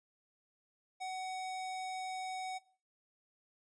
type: tone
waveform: square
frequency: 749 Hz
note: F#5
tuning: 21 cents sharp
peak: -39 dBFS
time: 1-2.59 s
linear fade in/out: 20 ms
effects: noise-tail reverb RT60 0.4 s tail -18 dB re dry + resampled to 22050 Hz